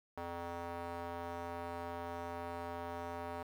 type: tone with band-pass filter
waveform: square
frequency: 85.8 Hz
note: F2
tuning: 30 cents flat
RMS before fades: -43 dBFS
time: 0.17-3.43 s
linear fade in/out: 5 ms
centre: 820 Hz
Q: 1.5
effects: 10-bit